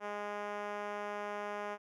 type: tone with band-pass filter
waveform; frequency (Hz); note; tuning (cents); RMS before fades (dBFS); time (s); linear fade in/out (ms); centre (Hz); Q
5% pulse; 206.3; G#3; -11; -40; 0-1.78; 50; 610; 0.89
effects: none